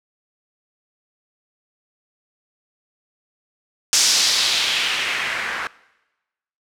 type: noise with low-pass filter sweep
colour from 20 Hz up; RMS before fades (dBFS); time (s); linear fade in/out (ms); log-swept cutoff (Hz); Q
blue; -20; 3.93-5.67; 0; 6200 to 1500; 2
effects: noise-tail reverb RT60 1.0 s tail -21 dB re dry